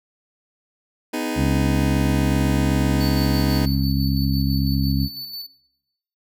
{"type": "chord", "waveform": "sawtooth", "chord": "G# minor", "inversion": "first", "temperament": "just", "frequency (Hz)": [249.2, 311.5, 415.3], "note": ["B3", "D#4", "G#4"], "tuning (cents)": [16, 2, 0], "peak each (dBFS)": [-23, -22, -28], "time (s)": [1.13, 3.66], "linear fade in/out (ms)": 10}
{"type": "harmonic tone", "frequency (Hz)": 67.9, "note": "C#2", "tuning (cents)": -35, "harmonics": [1, 2, 3, 4], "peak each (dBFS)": [-23, -21, -25, -24], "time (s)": [1.35, 5.09], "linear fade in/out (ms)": 50}
{"type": "tone with tremolo", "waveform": "square", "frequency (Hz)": 4492, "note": "C#8", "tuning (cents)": 22, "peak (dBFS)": -29, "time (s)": [3, 5.47], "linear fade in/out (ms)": 10, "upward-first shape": "square", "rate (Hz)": 6, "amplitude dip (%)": 35}
{"effects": ["noise-tail reverb RT60 0.9 s tail -20 dB re dry"]}